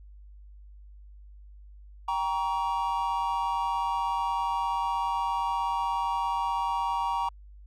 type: chord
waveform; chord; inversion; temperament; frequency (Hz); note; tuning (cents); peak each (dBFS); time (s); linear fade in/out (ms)
triangle; G diminished; none; just; 784 / 940.8 / 1128.9; G5 / Bb5 / Db6; 0 / +16 / +31; -31 / -26 / -31; 2.08-7.29; 5
effects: added 50 Hz sine -46 dBFS peak until 7.66 s